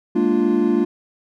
triangle chord, Bb dominant seventh, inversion third, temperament equal with one note detuned, 207.7 / 233.1 / 296 / 349.2 Hz, Ab3 / Bb3 / D4 / F4, 0 / 0 / +14 / 0 cents, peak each -21 / -18 / -19 / -17 dBFS, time 0.15-0.85 s, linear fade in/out 10 ms, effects none

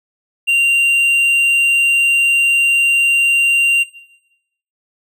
triangle tone with hard clipping, 2772 Hz, F7, 14 cents flat, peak -11 dBFS, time 0.47-3.84 s, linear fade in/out 20 ms, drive 6 dB, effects noise-tail reverb RT60 0.9 s tail -17 dB re dry

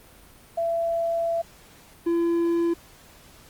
sine / triangle tone pair in turn, 671 / 338.8 Hz, E5 / E4, +31 / +48 cents, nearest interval octave, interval 1183 cents, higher first, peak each -22 / -18 dBFS, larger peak second, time 0.57-1.42 / 2.06-2.74 s, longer first, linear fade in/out 10 ms, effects pink hiss -51 dBFS RMS until 3.49 s + Opus 32 kbps

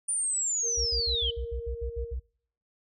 sine linear sweep, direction down, 9400 to 2973 Hz, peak -26 dBFS, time 0.08-1.31 s, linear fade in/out 10 ms
sine tone with tremolo, 466.2 Hz, A#4, in tune, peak -33 dBFS, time 0.62-2.15 s, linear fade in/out 50 ms, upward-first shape triangle, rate 6 Hz, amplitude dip 45%
sine tone bursts, 62.6 Hz, B1, 24 cents sharp, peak -30 dBFS, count 10, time 0.77-2.197 s, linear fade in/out 10 ms, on 86 ms, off 63 ms
effects noise-tail reverb RT60 0.6 s tail -24 dB re dry

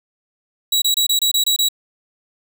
sawtooth tone bursts, 3887 Hz, B7, 28 cents flat, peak -11 dBFS, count 8, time 0.72-1.687 s, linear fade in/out 5 ms, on 99 ms, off 25 ms, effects none

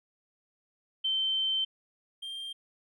sine / triangle tone pair in turn, 3100 / 3182 Hz, G7 / G7, -20 / +25 cents, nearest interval unison, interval 45 cents, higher second, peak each -26 / -35 dBFS, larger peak first, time 1.04-1.65 / 2.22-2.53 s, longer first, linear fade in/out 10 ms, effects none

